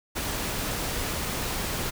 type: noise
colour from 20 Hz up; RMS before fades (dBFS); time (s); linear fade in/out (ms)
pink; -30; 0.15-1.91; 20
effects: none